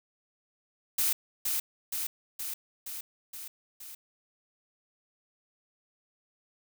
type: noise with echo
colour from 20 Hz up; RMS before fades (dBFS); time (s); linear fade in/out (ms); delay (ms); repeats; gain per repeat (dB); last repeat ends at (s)
blue; -27; 0.98-1.13; 5; 470; 6; -3; 3.95
effects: none